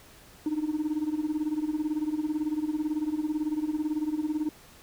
sine tone with tremolo, 305.9 Hz, D#4, 29 cents flat, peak -21 dBFS, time 0.46-4.49 s, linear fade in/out 2 ms, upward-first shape sine, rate 18 Hz, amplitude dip 85%, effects tanh soft clip ceiling -23 dBFS + pink hiss -53 dBFS RMS until 4.82 s

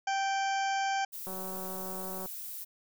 harmonic tone, 782 Hz, G5, 4 cents flat, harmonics 1 / 2 / 3 / 4 / 6 / 7 / 8 / 9, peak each -29 / -36 / -41 / -43 / -47 / -47 / -47 / -50 dBFS, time 0.07-1.05 s, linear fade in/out 5 ms
violet noise, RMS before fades -41 dBFS, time 1.12-2.65 s, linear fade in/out 20 ms
click train, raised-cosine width 1 ms, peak -29 dBFS, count 187, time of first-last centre 1.27-2.259 s, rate 188 Hz
effects none

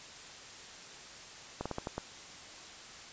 slowing click train, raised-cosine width 1 ms, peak -21 dBFS, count 6, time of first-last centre 1.61-1.98 s, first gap 46 ms, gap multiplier 1.24, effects white hiss -49 dBFS RMS until 3.12 s + resampled to 16000 Hz

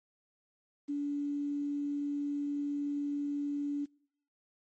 sine tone with quantisation, 287.7 Hz, D4, 36 cents flat, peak -31 dBFS, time 0.88-3.86 s, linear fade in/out 20 ms, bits 10, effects noise-tail reverb RT60 0.7 s tail -26 dB re dry + MP3 32 kbps

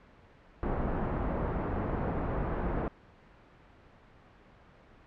pink low-pass noise, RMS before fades -32 dBFS, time 0.63-2.88 s, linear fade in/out 0 ms, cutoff 1100 Hz, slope 12 dB/octave, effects pink hiss -57 dBFS RMS until 5.06 s + low-pass 2000 Hz 12 dB/octave

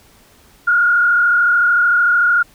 sine tone with frequency modulation, 1423 Hz, F6, 32 cents sharp, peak -10 dBFS, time 0.67-2.43 s, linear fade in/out 10 ms, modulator 33.5 Hz, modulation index 1.1, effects pink hiss -49 dBFS RMS until 2.54 s

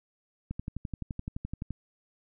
click train, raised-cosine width 5 ms, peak -22 dBFS, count 15, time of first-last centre 0.51-1.707 s, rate 11.7 Hz, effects none

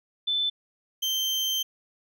sine / 35% pulse tone pair in turn, 3520 / 3126 Hz, A7 / G7, 0 / -6 cents, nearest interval major second, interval 206 cents, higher first, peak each -23 dBFS, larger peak neither, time 0.27-0.5 / 1.02-1.63 s, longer second, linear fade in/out 10 ms, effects none

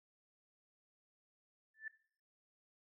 sine tone with exponential growth, 1760 Hz, A6, in tune, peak -39 dBFS, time 1.74-1.88 s, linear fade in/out 5 ms, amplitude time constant 30 ms, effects noise-tail reverb RT60 0.5 s tail -17 dB re dry

